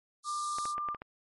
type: high-pass noise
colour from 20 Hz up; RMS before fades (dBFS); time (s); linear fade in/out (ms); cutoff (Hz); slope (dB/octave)
white; -40; 0.23-0.75; 50; 3600; 96
type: tone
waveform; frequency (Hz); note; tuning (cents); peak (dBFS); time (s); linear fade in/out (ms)
sine; 1192; D6; +25; -32; 0.24-0.97; 50
type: clicks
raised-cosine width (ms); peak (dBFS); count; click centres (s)
0.5; -26; 6; 0.585 / 0.655 / 0.781 / 0.887 / 0.947 / 1.019
effects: low-pass 10000 Hz 12 dB/octave + MP3 48 kbps